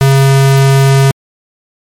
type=tone; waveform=square; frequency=136.2 Hz; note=C#3; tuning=30 cents flat; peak=-5 dBFS; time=0.01-1.11 s; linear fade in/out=0 ms; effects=MP3 64 kbps